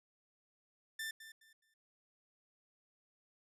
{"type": "tone with echo", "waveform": "sawtooth", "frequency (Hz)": 1780, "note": "A6", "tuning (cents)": 20, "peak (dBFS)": -36, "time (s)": [0.99, 1.11], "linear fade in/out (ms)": 5, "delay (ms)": 210, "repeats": 3, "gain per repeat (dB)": -12, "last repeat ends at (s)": 1.74, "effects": ["resampled to 32000 Hz"]}